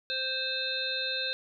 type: harmonic tone with a mistuned harmonic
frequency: 523.3 Hz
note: C5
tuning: in tune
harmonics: 1 / 3 / 5 / 7 / 8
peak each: -39 / -36 / -38 / -34 / -34 dBFS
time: 0.1-1.33 s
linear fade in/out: 0 ms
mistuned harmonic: 8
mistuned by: -40 cents
effects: none